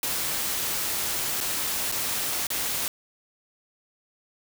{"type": "noise with dropouts", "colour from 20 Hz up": "white", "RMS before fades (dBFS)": -28, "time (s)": [0.03, 2.88], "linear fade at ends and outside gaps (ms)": 1, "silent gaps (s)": [[1.404, 1.41], [1.916, 1.922], [2.469, 2.503]], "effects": []}